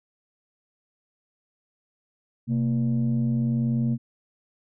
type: tone pair together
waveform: sine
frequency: 129.1 / 230 Hz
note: C3 / A#3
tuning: -23 / -23 cents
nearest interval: minor seventh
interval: 1000 cents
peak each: -22 dBFS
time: 2.47-3.98 s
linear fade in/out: 50 ms
effects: tanh soft clip ceiling -17 dBFS